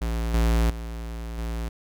square tone with level steps, 56.9 Hz, A#1, 41 cents flat, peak -25 / -19 / -32 / -28 dBFS, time 0.01-1.69 s, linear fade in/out 10 ms, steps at 0.34 / 0.7 / 1.38 s, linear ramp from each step 2 ms, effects none

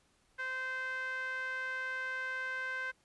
sawtooth tone with band-pass filter, 518 Hz, C5, 17 cents flat, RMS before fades -38 dBFS, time 0.38-2.92 s, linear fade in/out 20 ms, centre 1700 Hz, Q 7.9, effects pink hiss -71 dBFS RMS until 3.04 s + resampled to 24000 Hz

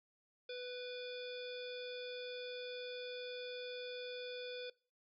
harmonic tone with a mistuned harmonic, 496.4 Hz, B4, 9 cents sharp, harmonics 1 / 3 / 5 / 7 / 9 / 10, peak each -44 / -54 / -53 / -51 / -57 / -59 dBFS, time 0.49-4.7 s, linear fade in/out 5 ms, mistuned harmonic 5, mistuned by -29 cents, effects noise-tail reverb RT60 0.4 s tail -23 dB re dry

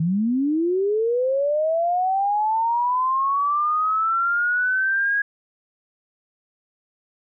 sine linear sweep, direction up, 154.2 to 1656 Hz, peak -18 dBFS, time 0-5.22 s, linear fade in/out 5 ms, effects none

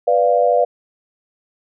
sine chord, B diminished, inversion none, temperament equal, 493.9 / 587.3 / 698.5 Hz, B4 / D5 / F5, 0 / 0 / 0 cents, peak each -16 dBFS, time 0.07-0.65 s, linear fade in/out 10 ms, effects none

